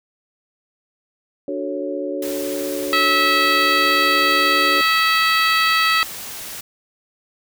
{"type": "chord", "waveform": "sine", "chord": "D major seventh", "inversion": "none", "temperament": "equal", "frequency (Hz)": [293.7, 370, 440, 554.4], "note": ["D4", "F#4", "A4", "C#5"], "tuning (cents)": [0, 0, 0, 0], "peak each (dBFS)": [-27, -28, -31, -26], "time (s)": [1.48, 4.81], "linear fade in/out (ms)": 2}
{"type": "noise", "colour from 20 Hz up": "white", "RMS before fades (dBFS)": -32, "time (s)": [2.22, 6.61], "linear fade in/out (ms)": 5}
{"type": "harmonic tone", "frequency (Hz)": 650, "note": "E5", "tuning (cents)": -24, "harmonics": [2, 3, 4, 5, 6, 7], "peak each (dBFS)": [-18, -20, -22, -25, -25, -24], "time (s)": [2.93, 6.03], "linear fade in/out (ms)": 0}
{"effects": []}